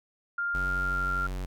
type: tone with pitch glide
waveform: sine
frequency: 1400 to 1385.5 Hz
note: F6 to F6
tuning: +4 to -14 cents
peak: -27 dBFS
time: 0.38-1.27 s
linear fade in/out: 5 ms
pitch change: -18 cents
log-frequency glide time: 0.76-1.07 s
type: tone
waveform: square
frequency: 46.25 Hz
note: F#1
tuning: in tune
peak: -32 dBFS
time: 0.54-1.46 s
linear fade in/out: 10 ms
effects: none